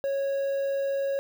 triangle tone with quantisation, 551 Hz, C#5, 11 cents flat, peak -23 dBFS, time 0.04-1.19 s, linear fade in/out 0 ms, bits 8, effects none

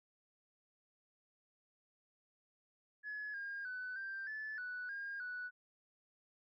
sine tone with pitch steps, 1698 / 1617 / 1502 / 1576 / 1738 / 1482 / 1617 / 1479 Hz, G#6 / G#6 / F#6 / G6 / A6 / F#6 / G#6 / F#6, +38 / -47 / +26 / +9 / -22 / +2 / -47 / -1 cents, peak -40 dBFS, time 3.03-5.51 s, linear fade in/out 50 ms, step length 310 ms, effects tanh soft clip ceiling -37 dBFS

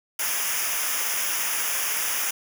white noise with comb filter, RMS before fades -26 dBFS, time 0.19-2.31 s, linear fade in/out 5 ms, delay 0.24 ms, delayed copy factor -0.9, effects none

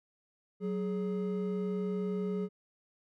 triangle tone pair together, 186.9 / 419 Hz, F#3 / G#4, +18 / +15 cents, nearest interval octave + major second, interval 1397 cents, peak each -31 / -33 dBFS, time 0.6-2.49 s, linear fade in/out 50 ms, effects none

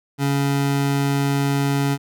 25% pulse tone, 140 Hz, C#3, 18 cents sharp, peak -14 dBFS, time 0.18-1.98 s, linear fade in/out 50 ms, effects none

